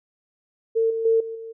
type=tone with level steps; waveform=sine; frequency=451.6 Hz; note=A4; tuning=45 cents sharp; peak=-17 / -23 / -15 / -29 / -33 dBFS; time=0.75-1.53 s; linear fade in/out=20 ms; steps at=0.9 / 1.05 / 1.2 / 1.35 s; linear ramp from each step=5 ms; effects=none